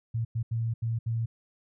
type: tone bursts at uneven times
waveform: sine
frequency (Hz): 114.5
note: A#2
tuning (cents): -31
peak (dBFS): -26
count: 5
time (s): 0.14-0.25 / 0.35-0.43 / 0.51-0.74 / 0.82-0.99 / 1.06-1.26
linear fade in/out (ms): 10
effects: none